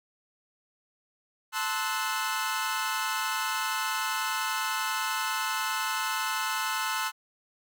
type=chord; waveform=sawtooth; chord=F# half-diminished seventh; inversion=first; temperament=equal with one note detuned; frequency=880 / 1046.5 / 1304.9 / 1480 Hz; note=A5 / C6 / E6 / F#6; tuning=0 / 0 / -18 / 0 cents; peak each=-30 dBFS; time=1.52-7.12 s; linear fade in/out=50 ms; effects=none